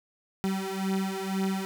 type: beating tone pair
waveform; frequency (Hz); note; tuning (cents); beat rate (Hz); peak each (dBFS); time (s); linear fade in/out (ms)
35% pulse; 191.1 / 193.1; G3 / G3; -44 / -26; 2; -29; 0.44-1.65; 0
effects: none